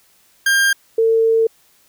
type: tone pair in turn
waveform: 40% pulse / sine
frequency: 1601 / 450.8 Hz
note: G6 / A4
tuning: +36 / +42 cents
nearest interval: octave + minor seventh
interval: 2194 cents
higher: first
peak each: -11 dBFS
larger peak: neither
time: 0.46-0.73 / 0.98-1.47 s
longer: second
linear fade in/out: 5 ms
effects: white hiss -55 dBFS RMS until 1.88 s